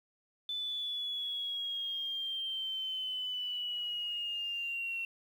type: exponential sweep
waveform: sine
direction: down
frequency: 3513 to 2719 Hz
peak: -34 dBFS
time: 0.49-5.05 s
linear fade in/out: 2 ms
effects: 10-bit